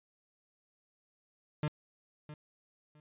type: tone with echo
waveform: 40% pulse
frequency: 150.5 Hz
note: D3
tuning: 43 cents sharp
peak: -29 dBFS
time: 1.63-1.68 s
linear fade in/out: 2 ms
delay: 660 ms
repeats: 2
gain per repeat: -14 dB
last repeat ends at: 3 s
effects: resampled to 8000 Hz